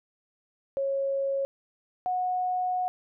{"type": "tone pair in turn", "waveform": "sine", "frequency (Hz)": [548, 731.5], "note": ["C#5", "F#5"], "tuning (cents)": [-20, -20], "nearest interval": "perfect fourth", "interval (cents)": 500, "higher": "second", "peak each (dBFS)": -25, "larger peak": "neither", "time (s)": [[0.77, 1.45], [2.06, 2.88]], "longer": "second", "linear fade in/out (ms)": 0, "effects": []}